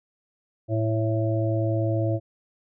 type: harmonic tone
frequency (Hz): 110.6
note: A2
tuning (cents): +9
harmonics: 1 / 3 / 5 / 6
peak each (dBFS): -23 / -28 / -30 / -31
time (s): 0.68-2.2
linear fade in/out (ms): 50
effects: none